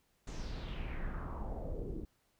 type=noise with low-pass filter sweep; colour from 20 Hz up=brown; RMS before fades=-40 dBFS; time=0.27-2.05 s; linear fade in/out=5 ms; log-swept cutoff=7100 to 300 Hz; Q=3.4; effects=pink hiss -75 dBFS RMS until 2.39 s